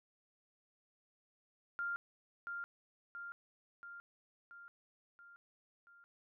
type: tone with echo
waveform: sine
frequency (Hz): 1396.9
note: F6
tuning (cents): 0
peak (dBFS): -36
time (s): 1.79-1.96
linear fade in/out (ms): 0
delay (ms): 680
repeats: 6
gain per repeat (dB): -4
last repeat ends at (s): 6.04
effects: none